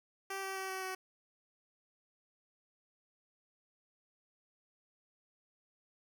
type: tone with pitch steps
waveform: 10% pulse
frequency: 388.7 / 385.3 / 382 / 378.7 / 375.5 Hz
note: G4 / G4 / G4 / F#4 / F#4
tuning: -15 / -30 / -45 / +40 / +26 cents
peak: -30 dBFS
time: 0.3-0.95 s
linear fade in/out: 5 ms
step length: 130 ms
effects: none